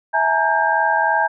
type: tone cluster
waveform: sine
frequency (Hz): 655 / 844 / 927 / 1593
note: E5 / G#5 / A#5 / G6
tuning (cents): -11 / +28 / -10 / +27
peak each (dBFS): -23 / -19 / -20 / -19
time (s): 0.13-1.28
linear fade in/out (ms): 20
effects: none